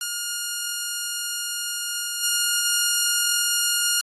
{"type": "tone with level steps", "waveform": "5% pulse", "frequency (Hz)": 1421, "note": "F6", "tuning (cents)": 30, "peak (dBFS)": [-14, -9], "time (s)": [0.01, 4.01], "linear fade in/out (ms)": 2, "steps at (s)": 2.23, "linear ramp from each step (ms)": 20, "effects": ["AAC 32 kbps"]}